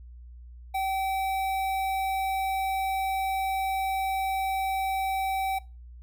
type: tone with notch filter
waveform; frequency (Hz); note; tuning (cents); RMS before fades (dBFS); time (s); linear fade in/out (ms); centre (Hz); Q
square; 770; G5; -31; -28; 0.74-5.59; 10; 6200; 0.75
effects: noise-tail reverb RT60 0.3 s tail -22 dB re dry + added 60 Hz sine -43 dBFS peak until 6.02 s